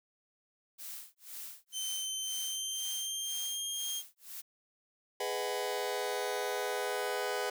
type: noise with tremolo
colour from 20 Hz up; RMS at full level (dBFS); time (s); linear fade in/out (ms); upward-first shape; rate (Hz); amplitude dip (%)
blue; -43; 0.78-4.42; 20; sine; 2; 100
type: tone with pitch glide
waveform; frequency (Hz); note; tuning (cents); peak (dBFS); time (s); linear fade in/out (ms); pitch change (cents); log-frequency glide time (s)
20% pulse; 3090 to 3218; G7 to G7; -26 to +45; -29; 1.72-4.03; 50; +71; 2.16-3.67
type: chord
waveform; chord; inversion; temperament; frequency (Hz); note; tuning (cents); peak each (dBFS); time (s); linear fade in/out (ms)
sawtooth; G# minor seventh; none; just; 415.3 / 498.4 / 623 / 747.5; G#4 / B4 / D#5 / F#5; 0 / +16 / +2 / +17; -33 / -33 / -37 / -36; 5.2-7.5; 5
effects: none